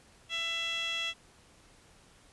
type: tone with band-pass filter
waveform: 15% pulse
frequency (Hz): 667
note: E5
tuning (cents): +20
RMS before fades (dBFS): -34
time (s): 0.29-1.14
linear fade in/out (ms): 50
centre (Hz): 3300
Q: 4.6
effects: pink hiss -60 dBFS RMS until 2.32 s + resampled to 24000 Hz